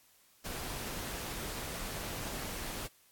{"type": "noise", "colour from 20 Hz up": "pink", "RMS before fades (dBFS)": -40, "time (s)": [0.44, 2.88], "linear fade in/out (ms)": 20, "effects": ["white hiss -65 dBFS RMS until 3.11 s", "AAC 64 kbps"]}